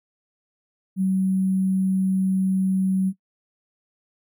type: tone with sample-and-hold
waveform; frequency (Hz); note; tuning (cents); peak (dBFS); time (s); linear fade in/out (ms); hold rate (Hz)
sine; 189.4; F#3; +41; -18; 0.96-3.13; 50; 11025
effects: noise-tail reverb RT60 0.1 s tail -19 dB re dry